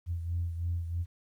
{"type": "beating tone pair", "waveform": "sine", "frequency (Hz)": [85.2, 88.3], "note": ["F2", "F2"], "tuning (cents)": [-42, 20], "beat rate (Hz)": 3.1, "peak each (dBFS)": [-30, -38], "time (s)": [0.06, 1.06], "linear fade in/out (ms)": 50, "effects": ["tanh soft clip ceiling -23 dBFS", "11-bit"]}